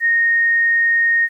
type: tone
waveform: sine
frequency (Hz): 1855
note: A#6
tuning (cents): -9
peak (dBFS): -12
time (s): 0-1.29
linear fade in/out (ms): 50
effects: 9-bit